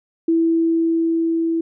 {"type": "tone with level ramp", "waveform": "sine", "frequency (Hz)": 329.6, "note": "E4", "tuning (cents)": 0, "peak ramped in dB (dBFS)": [-13, -17], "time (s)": [0.28, 1.61], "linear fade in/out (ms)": 5, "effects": []}